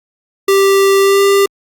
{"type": "tone with pitch glide", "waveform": "square", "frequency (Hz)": [392, 397], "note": ["G4", "G4"], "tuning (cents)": [0, 22], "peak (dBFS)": -8, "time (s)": [0.48, 1.46], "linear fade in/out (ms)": 5, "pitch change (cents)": 22, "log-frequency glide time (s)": [1, 1.22], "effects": ["Opus 48 kbps"]}